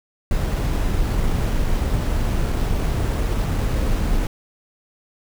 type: noise with sample-and-hold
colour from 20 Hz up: brown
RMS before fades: -20 dBFS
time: 0.31-4.27 s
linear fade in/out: 2 ms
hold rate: 8820 Hz
effects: none